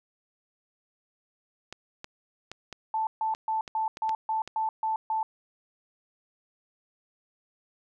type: clicks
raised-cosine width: 0.2 ms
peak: -21 dBFS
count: 9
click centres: 1.726 / 2.044 / 2.516 / 2.727 / 3.349 / 3.678 / 3.971 / 4.093 / 4.476 s
type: tone bursts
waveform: sine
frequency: 880 Hz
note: A5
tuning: in tune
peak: -25 dBFS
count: 9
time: 2.94-5.23 s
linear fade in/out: 2 ms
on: 130 ms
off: 140 ms
effects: none